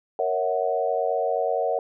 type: chord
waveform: sine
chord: F# dominant seventh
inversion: first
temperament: equal with one note detuned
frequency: 466.2 / 554.4 / 649.4 / 740 Hz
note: A#4 / C#5 / E5 / F#5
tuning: 0 / 0 / -26 / 0 cents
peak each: -27 dBFS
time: 0.19-1.79 s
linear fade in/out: 2 ms
effects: none